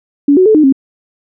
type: tone with pitch steps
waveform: sine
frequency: 284.9 / 371.3 / 434.4 / 306.4 / 269.1 Hz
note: C#4 / F#4 / A4 / D#4 / C4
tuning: +48 / +6 / -22 / -27 / +49 cents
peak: -4 dBFS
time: 0.28-0.725 s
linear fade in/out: 5 ms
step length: 89 ms
effects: none